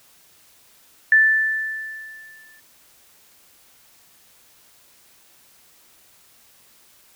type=tone with exponential decay; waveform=sine; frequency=1760 Hz; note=A6; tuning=in tune; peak=-9 dBFS; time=1.12-2.6 s; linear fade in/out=2 ms; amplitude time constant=320 ms; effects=white hiss -54 dBFS RMS until 7.15 s